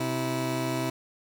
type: tone pair together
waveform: 20% pulse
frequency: 129.25 / 325.7 Hz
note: C3 / E4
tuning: -21 / -21 cents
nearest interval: octave + major third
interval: 1600 cents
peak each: -25 dBFS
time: 0-0.9 s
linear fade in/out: 5 ms
effects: none